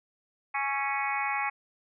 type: harmonic tone with a mistuned harmonic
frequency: 277.2 Hz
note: C#4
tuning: in tune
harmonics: 3 / 4 / 5 / 6 / 7 / 8 / 9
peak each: -32 / -34 / -40 / -40 / -36 / -33 / -38 dBFS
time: 0.54-1.5 s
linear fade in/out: 10 ms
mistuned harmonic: 5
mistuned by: -39 cents
effects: none